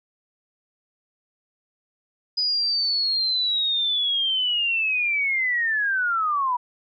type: linear sweep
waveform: sine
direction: down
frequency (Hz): 4978 to 956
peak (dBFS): -20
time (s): 2.37-6.57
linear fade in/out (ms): 10
effects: none